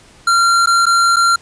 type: tone with dropouts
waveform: square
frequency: 1377 Hz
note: F6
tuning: 25 cents flat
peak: -10 dBFS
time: 0.27-1.36 s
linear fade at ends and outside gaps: 5 ms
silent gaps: 0.66-0.671 / 0.857-0.865 / 1.161-1.166 s
effects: pink hiss -45 dBFS RMS until 1.41 s + resampled to 22050 Hz